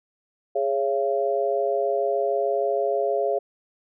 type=chord; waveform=sine; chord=Db major; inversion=second; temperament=equal with one note detuned; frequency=415.3 / 554.4 / 680.9 Hz; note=Ab4 / Db5 / F5; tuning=0 / 0 / -44 cents; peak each=-25 dBFS; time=0.55-3.39 s; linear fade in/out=10 ms; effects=none